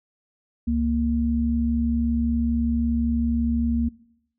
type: tone pair together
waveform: sine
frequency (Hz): 69.3 / 233.1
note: C#2 / A#3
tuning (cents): 0 / 0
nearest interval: octave + major sixth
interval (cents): 2100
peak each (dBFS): -25 / -21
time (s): 0.67-3.89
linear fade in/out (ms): 10
effects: noise-tail reverb RT60 0.8 s tail -22 dB re dry